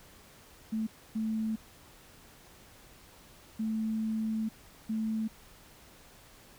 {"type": "tone bursts at uneven times", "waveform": "sine", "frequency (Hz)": 220, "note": "A3", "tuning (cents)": 0, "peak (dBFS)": -29, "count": 4, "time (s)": [[0.72, 0.87], [1.15, 1.56], [3.59, 4.49], [4.89, 5.28]], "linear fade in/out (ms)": 10, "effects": ["pink hiss -56 dBFS RMS until 6.58 s"]}